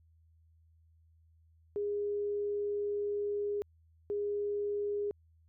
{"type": "tone bursts at uneven times", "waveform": "sine", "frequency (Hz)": 410.4, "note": "G#4", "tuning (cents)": -21, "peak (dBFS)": -31, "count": 2, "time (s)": [[1.76, 3.62], [4.1, 5.11]], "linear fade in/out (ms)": 0, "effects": ["added 81 Hz sine -62 dBFS peak until 5.48 s"]}